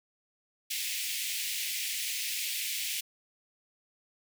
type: high-pass noise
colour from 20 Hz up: pink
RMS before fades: -34 dBFS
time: 0.7-3.01 s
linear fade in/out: 10 ms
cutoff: 2100 Hz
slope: 48 dB/octave
effects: none